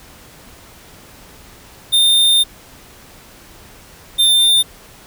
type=tone pair in turn; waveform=square; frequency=3626 / 3599 Hz; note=A#7 / A7; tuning=-49 / +38 cents; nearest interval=unison; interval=13 cents; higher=first; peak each=-10 dBFS; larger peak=neither; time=1.92-2.44 / 4.18-4.63 s; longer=first; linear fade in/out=20 ms; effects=pink hiss -42 dBFS RMS until 5.06 s